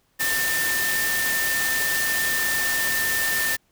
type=tone in noise; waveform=sine; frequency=1795 Hz; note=A6; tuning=34 cents sharp; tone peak=-23 dBFS; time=0.19-3.57 s; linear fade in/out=20 ms; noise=white; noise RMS=-26 dBFS; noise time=0.19-3.57 s; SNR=0 dB; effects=pink hiss -66 dBFS RMS until 3.71 s